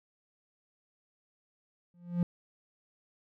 triangle tone with exponential growth, 174.61 Hz, F3, in tune, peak -20 dBFS, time 1.94-2.23 s, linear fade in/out 2 ms, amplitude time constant 62 ms, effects none

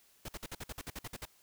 pink noise bursts, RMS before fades -42 dBFS, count 12, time 0.25-1.254 s, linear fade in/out 5 ms, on 36 ms, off 52 ms, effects white hiss -66 dBFS RMS until 1.42 s

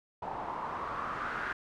white noise with low-pass filter sweep, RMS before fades -37 dBFS, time 0.22-1.53 s, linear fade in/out 5 ms, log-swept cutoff 840 to 1500 Hz, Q 4.2, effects none

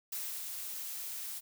blue noise with ADSR envelope, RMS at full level -38 dBFS, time 0.12-1.41 s, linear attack 6 ms, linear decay 300 ms, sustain -3 dB, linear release 34 ms, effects none

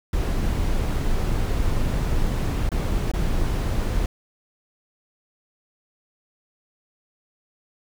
brown noise with dropouts, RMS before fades -22 dBFS, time 0.13-4.06 s, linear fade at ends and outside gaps 2 ms, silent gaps 2.691-2.717 / 3.116-3.136 s, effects none

